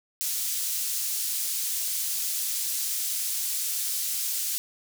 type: high-pass noise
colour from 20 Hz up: pink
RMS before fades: -29 dBFS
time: 0.21-4.58 s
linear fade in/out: 0 ms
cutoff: 6300 Hz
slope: 12 dB/octave
effects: none